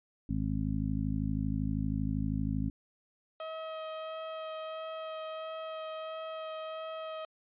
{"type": "harmonic tone", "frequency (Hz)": 52.7, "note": "G#1", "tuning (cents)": 26, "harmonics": [1, 2, 3, 4, 5], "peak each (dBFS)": [-36, -36, -36, -36, -36], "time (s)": [0.29, 2.7], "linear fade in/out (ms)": 5}
{"type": "tone with vibrato", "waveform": "30% pulse", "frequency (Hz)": 636, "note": "D#5", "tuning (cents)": 38, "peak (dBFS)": -35, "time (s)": [3.4, 7.25], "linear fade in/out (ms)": 2, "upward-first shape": "sine", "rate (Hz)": 1.5, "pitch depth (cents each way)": 10}
{"effects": ["resampled to 8000 Hz"]}